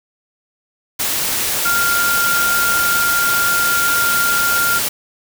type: tone in noise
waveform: sine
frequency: 1396.9 Hz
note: F6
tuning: in tune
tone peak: -15 dBFS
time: 1.65-4.79 s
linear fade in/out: 10 ms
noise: white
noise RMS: -19 dBFS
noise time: 0.99-4.89 s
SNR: +1 dB
effects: none